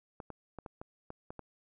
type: clicks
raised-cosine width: 1 ms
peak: -29 dBFS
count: 8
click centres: 0.202 / 0.303 / 0.587 / 0.662 / 0.815 / 1.104 / 1.305 / 1.393 s
effects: none